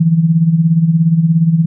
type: tone with tremolo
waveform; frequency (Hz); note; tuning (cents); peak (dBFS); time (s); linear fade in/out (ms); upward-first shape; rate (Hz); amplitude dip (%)
sine; 164.1; E3; -8; -5; 0-1.66; 10; sine; 17; 65
effects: none